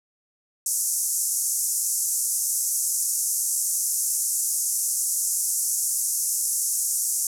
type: band-pass noise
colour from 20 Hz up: white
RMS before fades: -25 dBFS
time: 0.66-7.27 s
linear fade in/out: 2 ms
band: 5900 to 12000 Hz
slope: 48 dB/octave
effects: none